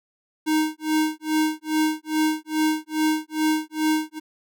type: tone with tremolo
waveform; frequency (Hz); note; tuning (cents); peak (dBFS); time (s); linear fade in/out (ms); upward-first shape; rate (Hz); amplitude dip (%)
square; 311.1; D#4; 0; -18; 0.46-4.2; 20; sine; 2.4; 100
effects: none